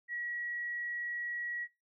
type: tone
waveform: sine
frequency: 1918 Hz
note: A#6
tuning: 49 cents sharp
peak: -35 dBFS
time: 0.08-1.68 s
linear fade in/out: 50 ms
effects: noise-tail reverb RT60 0.2 s tail -20 dB re dry